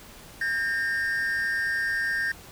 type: tone pair together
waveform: triangle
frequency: 1600 / 1829.4 Hz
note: G6 / A#6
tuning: +35 / -33 cents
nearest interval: major second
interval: 232 cents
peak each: -26 / -25 dBFS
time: 0.41-2.32 s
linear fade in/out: 5 ms
effects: pink hiss -47 dBFS RMS until 2.51 s